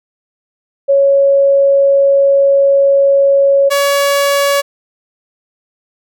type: tone pair in turn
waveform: sine / sawtooth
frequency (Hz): 554.4 / 564.1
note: C#5 / C#5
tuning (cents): 0 / +30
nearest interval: unison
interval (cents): 30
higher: second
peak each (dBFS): -6 / -6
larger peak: neither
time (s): 0.88-3.7 / 3.7-4.62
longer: first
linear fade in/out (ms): 20
effects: none